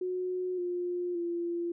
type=tone with pitch steps; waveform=sine; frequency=365.6 / 354.4 / 343.5 Hz; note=F#4 / F4 / F4; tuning=-21 / +25 / -29 cents; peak=-30 dBFS; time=0.01-1.72 s; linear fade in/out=5 ms; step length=570 ms; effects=none